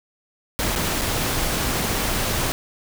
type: noise with dropouts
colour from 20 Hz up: pink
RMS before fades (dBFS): -23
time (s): 0.59-2.52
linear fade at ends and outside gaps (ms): 0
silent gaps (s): 0.753-0.759 / 1.012-1.017
effects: none